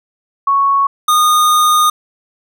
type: tone pair in turn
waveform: sine / square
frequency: 1108.7 / 1228.2 Hz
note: C#6 / D#6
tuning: 0 / -23 cents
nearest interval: major second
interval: 177 cents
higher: second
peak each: -9 dBFS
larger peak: neither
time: 0.47-0.87 / 1.08-1.9 s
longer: second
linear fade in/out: 5 ms
effects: none